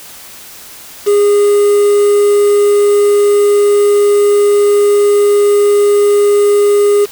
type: tone with quantisation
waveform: triangle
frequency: 409.7 Hz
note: G#4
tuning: 24 cents flat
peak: -4 dBFS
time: 1.06-7.06 s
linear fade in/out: 20 ms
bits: 4
effects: white hiss -33 dBFS RMS until 7.11 s